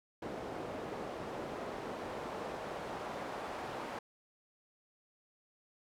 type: noise with band-pass filter sweep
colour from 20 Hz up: pink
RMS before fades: -42 dBFS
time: 0.22-3.99 s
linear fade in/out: 5 ms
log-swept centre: 460 to 770 Hz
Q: 1
effects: none